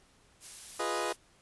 blue noise, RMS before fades -44 dBFS, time 0.4-1.17 s, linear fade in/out 50 ms
20% pulse chord, F half-diminished seventh, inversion none, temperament equal, 349.2 / 415.3 / 493.9 / 622.3 Hz, F4 / Ab4 / Cb5 / Eb5, 0 / 0 / 0 / 0 cents, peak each -32 dBFS, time 0.79-1.13 s, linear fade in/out 10 ms
effects pink hiss -64 dBFS RMS until 1.41 s + resampled to 24000 Hz

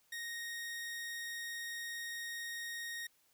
sawtooth tone, 1864.7 Hz, A#6, in tune, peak -37 dBFS, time 0.12-3.07 s, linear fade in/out 5 ms, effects white hiss -72 dBFS RMS until 3.33 s

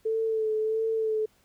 sine tone with vibrato, 440 Hz, A4, in tune, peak -24 dBFS, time 0.05-1.26 s, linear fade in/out 10 ms, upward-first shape sine, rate 1.5 Hz, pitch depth 28 cents each way, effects pink hiss -65 dBFS RMS until 1.44 s

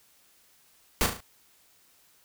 pink noise with echo, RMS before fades -23 dBFS, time 1.01-1.06 s, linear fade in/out 0 ms, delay 36 ms, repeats 4, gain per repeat -6 dB, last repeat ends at 1.204 s, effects white hiss -62 dBFS RMS until 2.24 s

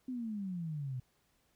sine exponential sweep, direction down, 261.3 to 123.6 Hz, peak -36 dBFS, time 0.08-1 s, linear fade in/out 5 ms, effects pink hiss -74 dBFS RMS until 1.55 s

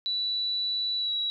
sine tone with pitch glide, 3951 to 3890 Hz, B7 to B7, 0 to -27 cents, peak -26 dBFS, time 0.06-1.3 s, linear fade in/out 0 ms, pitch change -27 cents, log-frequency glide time 0.97-1.13 s, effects none

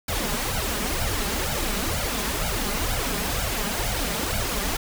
pink noise with flanger, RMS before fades -26 dBFS, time 0.08-4.77 s, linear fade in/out 5 ms, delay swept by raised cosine 1.3 to 5 ms, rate 2.1 Hz, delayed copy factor +0.85, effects none

